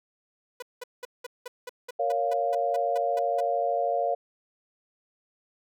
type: tone bursts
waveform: sawtooth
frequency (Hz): 493.9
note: B4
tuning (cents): 0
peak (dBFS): -31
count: 14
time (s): 0.6-3.406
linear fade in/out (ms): 5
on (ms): 24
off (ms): 190
type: chord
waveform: sine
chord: Bb minor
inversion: none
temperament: just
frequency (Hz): 466.2 / 559.4 / 699.2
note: Bb4 / Db5 / F5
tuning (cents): 0 / +16 / +2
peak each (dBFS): -31 / -28 / -26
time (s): 1.99-4.15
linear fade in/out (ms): 10
effects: none